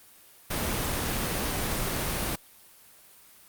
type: noise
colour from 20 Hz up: pink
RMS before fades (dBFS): -29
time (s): 0.5-2.36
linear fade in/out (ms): 10
effects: white hiss -54 dBFS RMS until 3.48 s + Opus 32 kbps